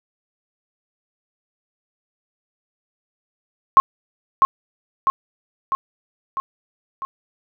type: tone with echo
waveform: sine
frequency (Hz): 1076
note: C6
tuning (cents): +48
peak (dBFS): -5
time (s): 3.77-3.8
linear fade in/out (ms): 0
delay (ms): 650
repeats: 5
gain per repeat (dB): -4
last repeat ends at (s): 7.05
effects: none